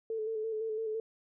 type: tone with vibrato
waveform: sine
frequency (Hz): 440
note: A4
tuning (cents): 0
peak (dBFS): -32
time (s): 0.1-1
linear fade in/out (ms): 2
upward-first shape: square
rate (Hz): 5.9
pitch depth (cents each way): 30
effects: none